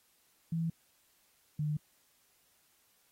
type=tone pair in turn; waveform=sine; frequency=164.81 / 150.44 Hz; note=E3 / D3; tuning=0 / +42 cents; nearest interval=major second; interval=158 cents; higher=first; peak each=-30 / -30 dBFS; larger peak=neither; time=0.52-0.7 / 1.59-1.77 s; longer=neither; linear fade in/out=5 ms; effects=white hiss -70 dBFS RMS until 3.11 s + AAC 48 kbps